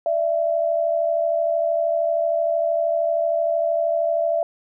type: tone pair together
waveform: sine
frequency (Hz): 596 / 669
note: D5 / E5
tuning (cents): +25 / +25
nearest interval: major second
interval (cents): 200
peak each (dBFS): -24 / -19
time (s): 0.06-4.43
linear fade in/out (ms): 2
effects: none